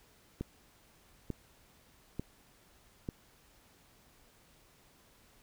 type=click train; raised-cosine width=3 ms; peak=-23 dBFS; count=4; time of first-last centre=0.41-3.089 s; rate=1.12 Hz; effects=pink hiss -64 dBFS RMS until 5.42 s